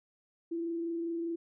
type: tone with frequency modulation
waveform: sine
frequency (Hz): 335.4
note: E4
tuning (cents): +30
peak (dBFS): -32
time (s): 0.51-1.36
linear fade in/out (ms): 10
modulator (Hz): 25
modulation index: 0.22
effects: none

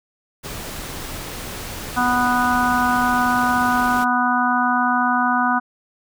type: noise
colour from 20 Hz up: pink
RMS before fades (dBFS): -31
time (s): 0.43-4.05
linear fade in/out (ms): 20
type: harmonic tone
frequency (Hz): 246.9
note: B3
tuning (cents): 0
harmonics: 1 / 3 / 4 / 5 / 6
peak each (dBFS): -22 / -22 / -22 / -22 / -22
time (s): 1.96-5.6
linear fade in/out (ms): 20
effects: none

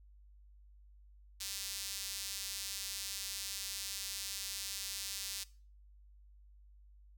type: tone with high-pass filter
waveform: sawtooth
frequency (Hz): 197.5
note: G3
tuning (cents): +13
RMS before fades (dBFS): -42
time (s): 1.4-5.44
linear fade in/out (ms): 10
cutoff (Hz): 4600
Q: 1.1
effects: noise-tail reverb RT60 0.4 s tail -20 dB re dry + added 50 Hz sine -57 dBFS peak until 7.17 s

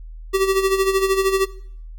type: tone with tremolo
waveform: square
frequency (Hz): 385.4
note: G4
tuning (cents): -29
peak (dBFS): -14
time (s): 0.33-1.46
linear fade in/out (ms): 20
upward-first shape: sine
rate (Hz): 13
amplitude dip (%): 65
effects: noise-tail reverb RT60 0.6 s tail -19 dB re dry + added 40 Hz sine -33 dBFS peak until 1.98 s

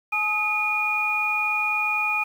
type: tone cluster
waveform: sine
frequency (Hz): 851 / 1262 / 2443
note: G#5 / D#6 / D#7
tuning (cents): +42 / +24 / -32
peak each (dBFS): -29 / -30 / -22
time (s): 0.12-2.24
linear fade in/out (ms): 10
effects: 8-bit

